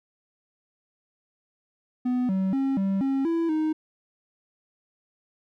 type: tone with pitch steps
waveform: triangle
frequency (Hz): 249.5 / 190.3 / 270.3 / 194.4 / 270.7 / 332.5 / 311.8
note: B3 / F#3 / C#4 / G3 / C#4 / E4 / D#4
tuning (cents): +18 / +49 / -44 / -14 / -41 / +15 / +4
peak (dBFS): -20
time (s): 2.05-3.73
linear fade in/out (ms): 10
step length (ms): 240
effects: none